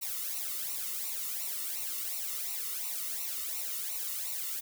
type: noise with flanger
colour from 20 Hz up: blue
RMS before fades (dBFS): -36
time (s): 0.01-4.61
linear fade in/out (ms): 20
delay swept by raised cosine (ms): 0.6 to 1.26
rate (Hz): 2.8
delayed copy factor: -0.85
effects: none